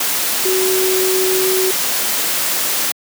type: tone in noise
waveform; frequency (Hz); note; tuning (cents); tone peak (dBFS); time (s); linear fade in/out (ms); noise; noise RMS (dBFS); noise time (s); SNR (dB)
sine; 374.8; F#4; +22; -15; 0.45-1.71; 5; white; -18; 0-2.92; 0
effects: high-pass 200 Hz 12 dB/octave